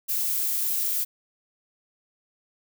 violet noise, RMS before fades -26 dBFS, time 0.08-1.05 s, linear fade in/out 20 ms, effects none

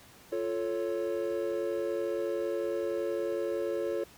triangle chord, F augmented, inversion none, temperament equal, 349.2 / 440 / 554.4 Hz, F4 / A4 / C#5, 0 / 0 / 0 cents, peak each -32 dBFS, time 0.32-4.04 s, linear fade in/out 5 ms, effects pink hiss -55 dBFS RMS until 4.17 s + high-pass 60 Hz 12 dB/octave

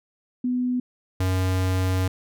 sine / square tone pair in turn, 249 / 93.08 Hz, B3 / F#2, +14 / +11 cents, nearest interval octave + perfect fourth, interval 1703 cents, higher first, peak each -21 dBFS, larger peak neither, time 0.44-0.8 / 1.2-2.08 s, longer second, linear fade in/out 5 ms, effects none

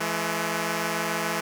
5% pulse tone pair together, 167 / 213.7 Hz, E3 / G#3, +23 / +50 cents, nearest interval major third, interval 427 cents, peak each -17 dBFS, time 0-1.41 s, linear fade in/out 10 ms, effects none

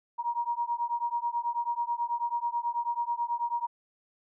sine beating tone pair, 943 / 952.2 Hz, A#5 / A#5, +20 / +37 cents, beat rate 9.2 Hz, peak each -31 dBFS, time 0.18-3.67 s, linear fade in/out 20 ms, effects none

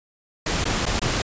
pink noise with dropouts, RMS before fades -23 dBFS, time 0.46-1.22 s, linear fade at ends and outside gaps 5 ms, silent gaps 0.643-0.653 / 0.856-0.863 / 0.995-1.016 s, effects resampled to 16000 Hz

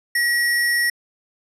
sine tone with sample-and-hold, 1912 Hz, A#6, 43 cents sharp, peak -16 dBFS, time 0.15-0.9 s, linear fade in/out 5 ms, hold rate 7350 Hz, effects resampled to 32000 Hz

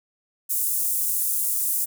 pink high-pass noise, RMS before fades -24 dBFS, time 0.49-1.86 s, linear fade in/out 20 ms, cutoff 9000 Hz, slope 24 dB/octave, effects none

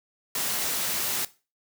white noise, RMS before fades -28 dBFS, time 0.35-1.25 s, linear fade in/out 2 ms, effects noise-tail reverb RT60 0.3 s tail -17 dB re dry + high-pass 100 Hz 12 dB/octave

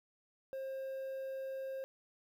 triangle tone with quantisation, 533 Hz, C5, 32 cents sharp, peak -37 dBFS, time 0.53-1.84 s, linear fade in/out 0 ms, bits 11, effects none

